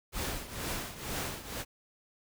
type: noise with tremolo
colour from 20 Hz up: pink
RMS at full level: -34 dBFS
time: 0.12-1.65 s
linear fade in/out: 50 ms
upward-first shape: triangle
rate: 2.1 Hz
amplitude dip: 80%
effects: none